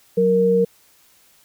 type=tone pair together; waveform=sine; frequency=184.97 / 466.1 Hz; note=F#3 / A#4; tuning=0 / 0 cents; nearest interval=octave + major third; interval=1600 cents; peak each=-20 / -14 dBFS; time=0.17-0.65 s; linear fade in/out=10 ms; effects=white hiss -55 dBFS RMS until 1.44 s